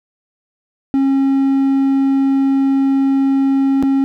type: tone with dropouts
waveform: triangle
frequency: 271.6 Hz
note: C#4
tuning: 35 cents flat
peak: -9 dBFS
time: 0.94-4.04 s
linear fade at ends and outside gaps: 0 ms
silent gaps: 3.826-3.834 s
effects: none